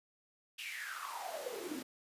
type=noise with high-pass filter sweep; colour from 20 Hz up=pink; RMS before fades=-43 dBFS; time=0.58-1.83 s; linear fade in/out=10 ms; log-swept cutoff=2800 to 250 Hz; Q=8.4; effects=resampled to 32000 Hz